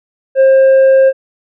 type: tone with tanh clipping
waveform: triangle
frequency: 533 Hz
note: C5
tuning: 32 cents sharp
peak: -5 dBFS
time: 0.35-1.13 s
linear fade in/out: 50 ms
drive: 8 dB
effects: none